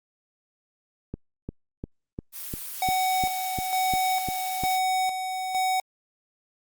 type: click train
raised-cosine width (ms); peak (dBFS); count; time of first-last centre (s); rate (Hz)
3; -19; 11; 1.14-4.637; 2.86
type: noise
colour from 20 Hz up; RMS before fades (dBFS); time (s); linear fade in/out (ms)
blue; -36; 2.32-4.8; 50
type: tone with tremolo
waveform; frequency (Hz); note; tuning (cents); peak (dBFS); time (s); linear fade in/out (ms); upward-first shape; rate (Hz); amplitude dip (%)
square; 750; F#5; +23; -23; 2.82-5.8; 2; square; 1.1; 50
effects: Opus 48 kbps